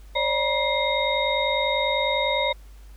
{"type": "tone cluster", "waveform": "sine", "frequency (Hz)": [542, 592, 958, 2108, 3727], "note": ["C#5", "D5", "A#5", "C7", "A#7"], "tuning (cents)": [-39, 14, 47, 12, -1], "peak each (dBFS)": -27, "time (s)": [0.15, 2.53], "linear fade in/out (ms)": 10, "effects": ["added 50 Hz sine -42 dBFS peak until 2.96 s", "pink hiss -57 dBFS RMS until 2.96 s"]}